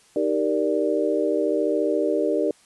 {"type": "chord", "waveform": "sine", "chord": "Eb major seventh", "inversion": "none", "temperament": "equal", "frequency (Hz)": [311.1, 392, 466.2, 587.3], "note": ["Eb4", "G4", "Bb4", "D5"], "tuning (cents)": [0, 0, 0, 0], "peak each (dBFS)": -25, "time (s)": [0.16, 2.51], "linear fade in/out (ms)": 2, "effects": ["white hiss -56 dBFS RMS until 2.65 s", "resampled to 24000 Hz"]}